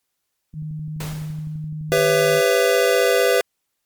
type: tone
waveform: sine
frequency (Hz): 154.2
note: D#3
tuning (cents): -15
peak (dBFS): -26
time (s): 0.53-2.42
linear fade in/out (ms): 50
type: click train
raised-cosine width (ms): 5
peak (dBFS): -28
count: 18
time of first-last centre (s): 0.54-1.981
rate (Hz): 11.8
type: noise with exponential decay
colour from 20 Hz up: pink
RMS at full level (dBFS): -30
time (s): 1-1.69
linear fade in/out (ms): 5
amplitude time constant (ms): 150
type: chord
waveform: square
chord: C# half-diminished seventh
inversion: second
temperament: just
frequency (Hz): 399.1 / 498.9 / 554.4 / 665.2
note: G4 / B4 / C#5 / E5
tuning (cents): +31 / +17 / 0 / +16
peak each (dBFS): -21 / -18 / -24 / -23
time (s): 1.92-3.41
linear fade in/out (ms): 0
effects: white hiss -75 dBFS RMS until 3.85 s + MP3 96 kbps